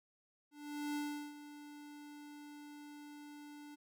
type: tone with ADSR envelope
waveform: square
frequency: 293.7 Hz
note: D4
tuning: in tune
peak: -37 dBFS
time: 0.51-3.76 s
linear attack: 440 ms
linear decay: 380 ms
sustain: -14 dB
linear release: 20 ms
effects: none